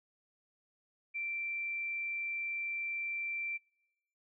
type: tone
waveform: sine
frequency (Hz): 2349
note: D7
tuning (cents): 0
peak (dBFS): -35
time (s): 1.14-3.58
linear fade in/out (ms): 20
effects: noise-tail reverb RT60 0.9 s tail -25 dB re dry